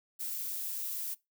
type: noise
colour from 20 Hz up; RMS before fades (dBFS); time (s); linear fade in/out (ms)
violet; -37; 0.19-1.15; 20
effects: noise-tail reverb RT60 0.2 s tail -21 dB re dry